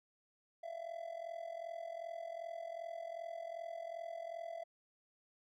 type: tone with amplitude modulation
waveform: triangle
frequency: 670 Hz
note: E5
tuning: 28 cents sharp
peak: -37 dBFS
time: 0.63-4.64 s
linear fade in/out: 10 ms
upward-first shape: sine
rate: 42.6 Hz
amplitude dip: 80%
effects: none